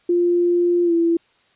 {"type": "tone with pitch glide", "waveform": "sine", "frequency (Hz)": [349.2, 335.7], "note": ["F4", "E4"], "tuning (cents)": [0, 32], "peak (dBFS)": -14, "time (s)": [0.09, 1.17], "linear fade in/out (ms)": 5, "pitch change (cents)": -68, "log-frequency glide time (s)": [0.84, 0.93], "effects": ["white hiss -59 dBFS RMS until 1.55 s", "resampled to 8000 Hz"]}